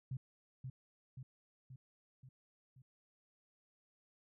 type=tone with echo; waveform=sine; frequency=129.9 Hz; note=C3; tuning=12 cents flat; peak=-38 dBFS; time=0.11-0.17 s; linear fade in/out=5 ms; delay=530 ms; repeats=5; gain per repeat=-4 dB; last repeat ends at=2.82 s; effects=none